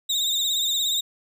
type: tone with vibrato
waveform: 35% pulse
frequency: 3712 Hz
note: A#7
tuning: 8 cents flat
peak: -20 dBFS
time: 0.09-1.01 s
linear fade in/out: 10 ms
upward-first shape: sine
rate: 17 Hz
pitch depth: 65 cents each way
effects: none